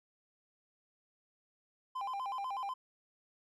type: tone with vibrato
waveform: triangle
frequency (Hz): 904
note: A5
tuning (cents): +47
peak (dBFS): -34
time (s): 1.95-2.74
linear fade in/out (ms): 10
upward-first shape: square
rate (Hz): 8.1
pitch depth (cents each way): 220
effects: none